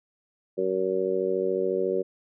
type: harmonic tone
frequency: 94 Hz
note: F#2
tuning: 28 cents sharp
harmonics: 2 / 3 / 4 / 5 / 6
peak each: -37 / -37 / -26 / -28 / -31 dBFS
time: 0.57-2.03 s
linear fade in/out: 20 ms
effects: none